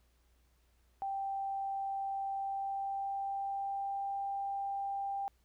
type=tone with pitch glide; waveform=sine; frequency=784 to 792.2 Hz; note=G5 to G5; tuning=0 to +18 cents; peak=-34 dBFS; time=1.02-5.28 s; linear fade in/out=0 ms; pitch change=+18 cents; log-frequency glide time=2.33-4.13 s; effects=added 60 Hz sine -68 dBFS peak until 5.44 s + pink hiss -75 dBFS RMS until 5.44 s